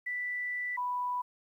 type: tone pair in turn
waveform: sine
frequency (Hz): 1975.5 / 987.8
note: B6 / B5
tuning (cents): 0 / 0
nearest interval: octave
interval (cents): 1200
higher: first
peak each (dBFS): -32 / -30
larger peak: second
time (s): 0.06-0.77 / 0.77-1.22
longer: first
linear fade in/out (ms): 10
effects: 11-bit